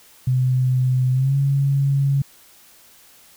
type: tone with pitch glide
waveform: sine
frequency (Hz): 128 to 138.78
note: C3 to C#3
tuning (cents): -38 to +2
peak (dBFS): -15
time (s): 0.27-2.22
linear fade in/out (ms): 5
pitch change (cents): +140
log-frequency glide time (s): 1.13-1.35
effects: white hiss -50 dBFS RMS until 3.36 s